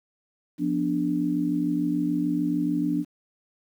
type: chord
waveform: sine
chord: B diminished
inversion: second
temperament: equal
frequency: 174.61 / 246.9 / 293.7 Hz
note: F3 / B3 / D4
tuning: 0 / 0 / 0 cents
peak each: -29 / -29 / -24 dBFS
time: 0.58-3.05 s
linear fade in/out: 50 ms
effects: 9-bit